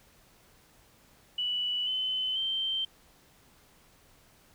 sine tone with pitch steps, 2958 / 3041 / 3127 Hz, F#7 / F#7 / G7, -1 / +47 / -5 cents, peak -28 dBFS, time 1.38-2.85 s, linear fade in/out 5 ms, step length 490 ms, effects pink hiss -61 dBFS RMS until 4.54 s

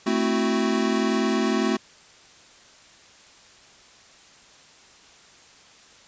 square chord, F# half-diminished seventh, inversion first, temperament equal, 220 / 261.6 / 329.6 / 370 Hz, A3 / C4 / E4 / F#4, 0 / 0 / 0 / 0 cents, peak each -25 / -27 / -30 / -27 dBFS, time 0.06-1.77 s, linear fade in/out 10 ms, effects white hiss -51 dBFS RMS until 6.07 s + resampled to 16000 Hz

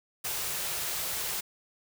white band-stop noise, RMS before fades -33 dBFS, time 0.24-1.41 s, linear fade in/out 10 ms, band 210 to 330 Hz, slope 96 dB/octave, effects none

